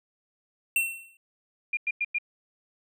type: tone with exponential decay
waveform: square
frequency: 2709 Hz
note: E7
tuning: 47 cents sharp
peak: -20 dBFS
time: 0.76-1.17 s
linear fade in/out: 2 ms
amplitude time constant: 87 ms
type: tone bursts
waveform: sine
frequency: 2411 Hz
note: D7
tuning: 45 cents sharp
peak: -24 dBFS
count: 4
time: 1.73-2.185 s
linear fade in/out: 5 ms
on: 41 ms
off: 97 ms
effects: none